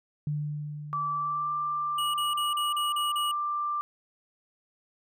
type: tone with exponential decay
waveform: sine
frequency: 148.6 Hz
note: D3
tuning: 21 cents sharp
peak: -26 dBFS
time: 0.27-2.53 s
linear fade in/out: 2 ms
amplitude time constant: 490 ms
type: tone with pitch glide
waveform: sine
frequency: 1160 to 1183 Hz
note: D6 to D6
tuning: -22 to +12 cents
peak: -27 dBFS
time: 0.93-3.81 s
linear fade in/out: 0 ms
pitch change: +34 cents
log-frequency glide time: 1.14-1.52 s
type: tone bursts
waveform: square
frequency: 2909 Hz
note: F#7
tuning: 30 cents flat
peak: -30 dBFS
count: 7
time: 1.98-3.316 s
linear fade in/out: 5 ms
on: 160 ms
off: 36 ms
effects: none